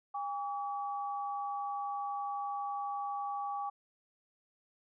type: tone pair together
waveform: sine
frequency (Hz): 809 / 1140.9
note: G#5 / C#6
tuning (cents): -46 / +50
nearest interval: tritone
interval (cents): 596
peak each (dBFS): -36 / -39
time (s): 0.14-3.7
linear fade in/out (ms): 10
effects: none